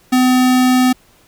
square tone, 253.8 Hz, B3, 47 cents sharp, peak -10 dBFS, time 0.12-0.93 s, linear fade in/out 10 ms, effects pink hiss -51 dBFS RMS until 1.27 s

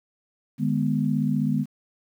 sine chord, G# minor, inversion second, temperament equal with one note detuned, 151.66 / 207.7 / 246.9 Hz, D#3 / G#3 / B3, -44 / 0 / 0 cents, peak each -25 dBFS, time 0.58-1.66 s, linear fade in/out 50 ms, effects 9-bit

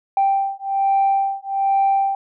sine beating tone pair, 784 / 785.2 Hz, G5 / G5, 0 / +3 cents, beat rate 1.2 Hz, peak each -18 dBFS, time 0.17-2.15 s, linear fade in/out 2 ms, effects tanh soft clip ceiling -10 dBFS

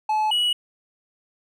triangle tone pair in turn, 860 / 2924 Hz, A5 / F#7, -40 / -21 cents, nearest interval octave + major sixth, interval 2119 cents, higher second, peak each -17 dBFS, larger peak neither, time 0.09-0.31 / 0.31-0.53 s, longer neither, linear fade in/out 5 ms, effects none

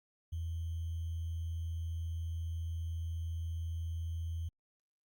sine tone with sample-and-hold, 82.8 Hz, E2, 8 cents sharp, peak -35 dBFS, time 0.32-4.49 s, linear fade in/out 10 ms, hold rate 3150 Hz, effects Opus 48 kbps

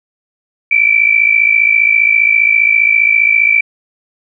sine tone pair together, 2300 / 2355 Hz, D7 / D7, -37 / +4 cents, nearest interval unison, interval 41 cents, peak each -10 dBFS, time 0.71-3.61 s, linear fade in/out 5 ms, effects none

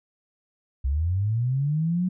sine linear sweep, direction up, 62.9 to 186.1 Hz, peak -21 dBFS, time 0.84-2.09 s, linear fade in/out 10 ms, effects none

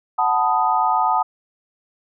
sine chord, B dominant seventh, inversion second, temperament equal, 740 / 880 / 987.8 / 1244.5 Hz, F#5 / A5 / B5 / D#6, 0 / 0 / 0 / 0 cents, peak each -21 / -19 / -24 / -21 dBFS, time 0.18-1.23 s, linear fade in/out 10 ms, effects none

